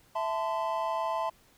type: chord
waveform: triangle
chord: A minor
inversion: second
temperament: equal with one note detuned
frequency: 659.3 / 880 / 1027.3 Hz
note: E5 / A5 / C6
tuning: 0 / 0 / -32 cents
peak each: -31 dBFS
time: 0.15-1.3 s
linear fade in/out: 10 ms
effects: pink hiss -62 dBFS RMS until 1.57 s